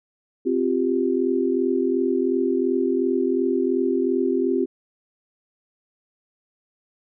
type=chord; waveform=sine; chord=C suspended fourth; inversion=none; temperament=equal; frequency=261.6 / 349.2 / 392 Hz; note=C4 / F4 / G4; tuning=0 / 0 / 0 cents; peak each=-23 dBFS; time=0.45-4.66 s; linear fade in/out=20 ms; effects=none